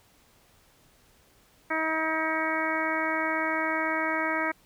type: harmonic tone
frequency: 318 Hz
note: D#4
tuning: 38 cents sharp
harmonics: 1 / 2 / 3 / 4 / 5 / 6 / 7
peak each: -33 / -33 / -33 / -33 / -33 / -33 / -33 dBFS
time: 1.7-4.52 s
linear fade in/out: 10 ms
effects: pink hiss -61 dBFS RMS until 4.65 s